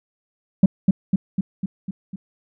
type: tone with echo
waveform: sine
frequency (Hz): 190.8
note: G3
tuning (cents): -47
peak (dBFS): -4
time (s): 0.63-0.66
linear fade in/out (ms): 5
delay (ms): 250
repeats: 6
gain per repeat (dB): -4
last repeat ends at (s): 2.16
effects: tanh soft clip ceiling -6 dBFS